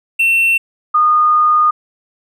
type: tone pair in turn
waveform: triangle / sine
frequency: 2700 / 1225.9 Hz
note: E7 / D#6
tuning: +41 / -26 cents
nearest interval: octave + major second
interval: 1367 cents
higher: first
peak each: -8 dBFS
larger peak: neither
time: 0.19-0.58 / 0.94-1.71 s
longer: second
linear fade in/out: 10 ms
effects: none